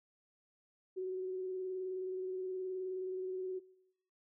sine tone with vibrato, 372.6 Hz, F#4, 12 cents sharp, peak -36 dBFS, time 0.96-3.6 s, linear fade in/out 20 ms, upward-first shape square, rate 19 Hz, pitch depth 16 cents each way, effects noise-tail reverb RT60 1.0 s tail -24 dB re dry

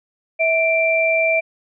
sine tone pair together, 650 / 2355 Hz, E5 / D7, -24 / +4 cents, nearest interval octave + minor seventh, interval 2228 cents, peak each -17 / -17 dBFS, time 0.39-1.41 s, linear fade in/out 20 ms, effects none

